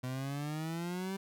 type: exponential sweep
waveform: 30% pulse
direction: up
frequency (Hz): 125.4 to 196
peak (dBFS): -33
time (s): 0.03-1.17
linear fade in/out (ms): 10
effects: none